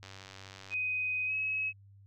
click train, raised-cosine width 0.2 ms, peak -30 dBFS, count 69, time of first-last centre 0.03-0.738 s, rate 96 Hz
sine tone with pitch glide, 2506 to 2563 Hz, D#7 to E7, +12 to -49 cents, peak -30 dBFS, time 0.7-1.73 s, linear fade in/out 50 ms, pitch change +39 cents, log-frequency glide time 1.26-1.33 s
effects added 99 Hz sine -54 dBFS peak until 2.06 s

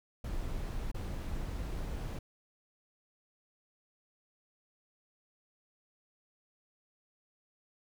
brown noise with dropouts, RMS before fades -37 dBFS, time 0.24-2.19 s, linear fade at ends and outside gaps 5 ms, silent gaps 0.916-0.944 s, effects none

